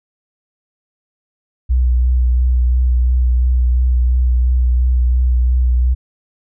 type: tone with vibrato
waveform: sine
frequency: 61.9 Hz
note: B1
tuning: 5 cents sharp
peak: -10 dBFS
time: 1.69-5.95 s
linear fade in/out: 20 ms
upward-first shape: sine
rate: 2.9 Hz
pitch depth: 22 cents each way
effects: none